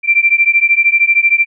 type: beating tone pair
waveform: sine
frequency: 2349 / 2362 Hz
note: D7 / D7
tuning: 0 / +9 cents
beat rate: 13 Hz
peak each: -11 dBFS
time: 0.03-1.46 s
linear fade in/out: 50 ms
effects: none